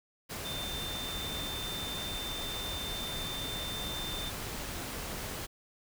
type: tone in noise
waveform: sine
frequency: 3579 Hz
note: A7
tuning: 29 cents sharp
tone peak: -38 dBFS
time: 0.44-4.31 s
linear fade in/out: 20 ms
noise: pink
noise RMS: -39 dBFS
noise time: 0.29-5.47 s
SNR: -2 dB
effects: none